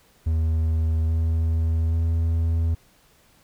triangle tone with pitch steps, 80.2 / 81.23 / 82.26 Hz, E2 / E2 / E2, -47 / -25 / -3 cents, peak -17 dBFS, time 0.26-2.75 s, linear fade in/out 10 ms, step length 830 ms, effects pink hiss -58 dBFS RMS until 3.43 s

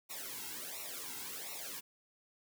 white noise with flanger, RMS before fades -44 dBFS, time 0.09-1.81 s, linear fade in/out 20 ms, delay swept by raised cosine 0.62 to 1.72 ms, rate 1.4 Hz, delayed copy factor -0.9, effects none

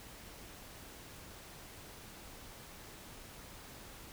silence, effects pink hiss -52 dBFS RMS until 4.12 s

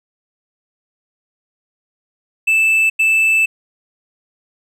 triangle tone bursts at uneven times, 2637 Hz, E7, in tune, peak -9 dBFS, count 2, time 2.47-2.9 / 2.99-3.46 s, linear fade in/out 10 ms, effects none

